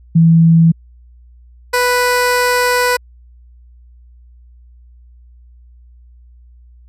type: tone pair in turn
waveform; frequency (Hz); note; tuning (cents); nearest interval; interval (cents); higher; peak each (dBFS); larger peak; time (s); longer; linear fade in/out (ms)
sine / 15% pulse; 164.81 / 493.9; E3 / B4; 0 / 0; octave + perfect fifth; 1900; second; -5; neither; 0.15-0.72 / 1.73-2.97; second; 10
effects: added 60 Hz sine -40 dBFS peak until 6.88 s + resampled to 32000 Hz